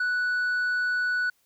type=tone with tanh clipping; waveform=sine; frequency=1480 Hz; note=F#6; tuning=in tune; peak=-24 dBFS; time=0-1.3 s; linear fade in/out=5 ms; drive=3 dB; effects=white hiss -68 dBFS RMS until 1.45 s